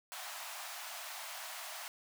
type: high-pass noise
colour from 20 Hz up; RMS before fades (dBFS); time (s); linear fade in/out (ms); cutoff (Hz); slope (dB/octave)
pink; -45; 0.12-1.88; 0; 620; 96
effects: none

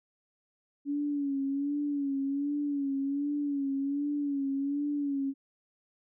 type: tone with vibrato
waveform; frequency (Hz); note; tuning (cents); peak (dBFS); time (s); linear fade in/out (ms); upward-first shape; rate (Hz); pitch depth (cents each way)
sine; 282.3; C#4; +32; -28; 0.85-5.34; 50; sine; 1.3; 57
effects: none

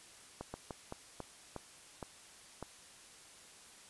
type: slowing click train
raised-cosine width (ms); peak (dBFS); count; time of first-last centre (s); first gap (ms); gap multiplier
1; -27; 8; 0.41-2.627; 130; 1.29
effects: white hiss -57 dBFS RMS until 3.89 s + resampled to 24000 Hz

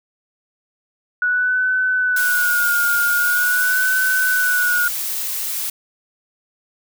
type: tone with vibrato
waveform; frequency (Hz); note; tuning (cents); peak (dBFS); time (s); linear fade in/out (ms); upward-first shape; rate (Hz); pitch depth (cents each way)
sine; 1466; F#6; -16; -15; 1.22-4.88; 2; sine; 0.44; 53
type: noise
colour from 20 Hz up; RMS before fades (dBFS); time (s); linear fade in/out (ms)
blue; -24; 2.16-5.7; 5
effects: none

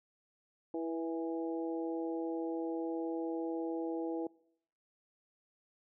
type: harmonic tone with a mistuned harmonic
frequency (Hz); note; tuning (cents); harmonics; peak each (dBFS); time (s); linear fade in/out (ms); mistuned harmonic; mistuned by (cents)
164.81; E3; 0; 2 / 3 / 4 / 5; -36 / -40 / -46 / -47; 0.74-4.27; 2; 3; -19
effects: noise-tail reverb RT60 0.7 s tail -24 dB re dry

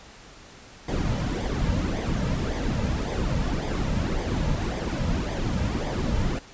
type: noise with flanger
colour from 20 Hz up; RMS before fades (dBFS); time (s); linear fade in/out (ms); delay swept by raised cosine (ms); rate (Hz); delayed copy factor
brown; -26; 0.88-6.39; 5; 0.71 to 2.81; 1.8; -0.6
effects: pink hiss -47 dBFS RMS until 6.53 s + resampled to 16000 Hz

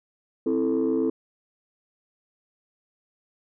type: chord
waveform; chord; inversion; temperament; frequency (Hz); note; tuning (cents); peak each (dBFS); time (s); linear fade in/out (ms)
sine; A minor; first; equal; 261.6 / 329.6 / 440; C4 / E4 / A4; 0 / 0 / 0; -24; 0.46-1.1; 5
effects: tanh soft clip ceiling -16 dBFS

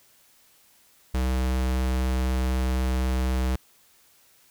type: tone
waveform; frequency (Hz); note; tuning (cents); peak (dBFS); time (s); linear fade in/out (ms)
square; 64; C2; -38; -23; 1.14-3.56; 5
effects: white hiss -59 dBFS RMS until 4.5 s

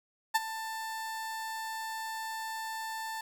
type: tone with ADSR envelope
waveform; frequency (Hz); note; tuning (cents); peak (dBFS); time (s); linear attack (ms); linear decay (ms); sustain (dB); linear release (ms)
30% pulse; 888; A5; +16; -19; 0.34-3.21; 16; 28; -14; 4
effects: 9-bit

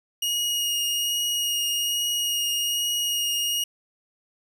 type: tone with vibrato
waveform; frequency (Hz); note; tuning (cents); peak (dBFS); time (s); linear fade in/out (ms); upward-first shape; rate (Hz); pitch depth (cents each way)
sawtooth; 2872; F7; +48; -20; 0.22-3.64; 5; triangle; 1.2; 13
effects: none

